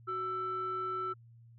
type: tone pair together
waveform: sine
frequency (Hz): 372.5 / 1327.4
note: F#4 / E6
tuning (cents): +12 / +12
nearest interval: octave + minor seventh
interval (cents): 2200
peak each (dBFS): -39 / -33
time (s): 0.07-1.14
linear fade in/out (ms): 20
effects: tanh soft clip ceiling -28 dBFS + added 116 Hz sine -54 dBFS peak until 1.58 s